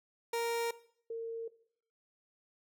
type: tone pair in turn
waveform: 30% pulse / sine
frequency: 466.2 / 456.9 Hz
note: A#4 / A#4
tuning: 0 / -35 cents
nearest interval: unison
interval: 35 cents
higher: first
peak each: -29 / -36 dBFS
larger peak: first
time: 0.33-0.71 / 1.1-1.48 s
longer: neither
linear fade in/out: 5 ms
effects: noise-tail reverb RT60 0.6 s tail -18 dB re dry